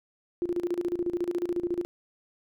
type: tone with tremolo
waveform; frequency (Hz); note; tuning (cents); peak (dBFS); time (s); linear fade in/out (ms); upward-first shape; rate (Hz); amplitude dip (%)
sine; 349.2; F4; 0; -24; 0.42-1.85; 0; square; 14; 80
effects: none